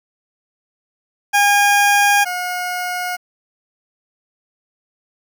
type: tone pair in turn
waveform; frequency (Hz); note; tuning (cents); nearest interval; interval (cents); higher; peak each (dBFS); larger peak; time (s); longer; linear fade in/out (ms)
20% pulse; 813 / 720.7; G#5 / F#5; -37 / -46; major second; 209; first; -6 / -16; first; 1.33-2.25 / 2.25-3.17; neither; 20
effects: 8-bit